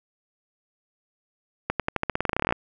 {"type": "accelerating click train", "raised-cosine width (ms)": 0.5, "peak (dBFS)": -8, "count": 19, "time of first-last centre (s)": [1.7, 2.524], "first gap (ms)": 97, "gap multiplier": 0.9, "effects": []}